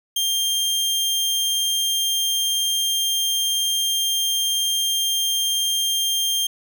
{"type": "tone", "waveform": "sawtooth", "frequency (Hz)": 3191, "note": "G7", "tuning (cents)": 30, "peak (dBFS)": -16, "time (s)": [0.16, 6.47], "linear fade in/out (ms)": 5, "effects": []}